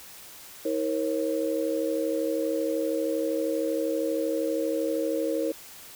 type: tone cluster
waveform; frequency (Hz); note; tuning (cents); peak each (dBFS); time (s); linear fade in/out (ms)
sine; 319.3 / 469.3 / 542; D#4 / A#4 / C#5; +45 / +12 / -39; -29; 0.65-5.52; 5
effects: white hiss -46 dBFS RMS until 5.95 s